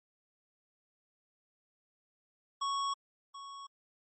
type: tone with echo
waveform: square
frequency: 1108.7 Hz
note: C#6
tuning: in tune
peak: -32 dBFS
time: 2.61-2.94 s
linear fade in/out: 10 ms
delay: 730 ms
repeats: 1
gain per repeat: -13 dB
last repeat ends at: 3.67 s
effects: MP3 32 kbps